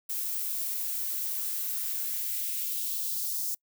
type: noise with high-pass filter sweep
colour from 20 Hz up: violet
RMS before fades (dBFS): -32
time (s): 0.09-3.55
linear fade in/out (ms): 10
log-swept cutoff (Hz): 270 to 5700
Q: 1.6
effects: noise-tail reverb RT60 0.1 s tail -26 dB re dry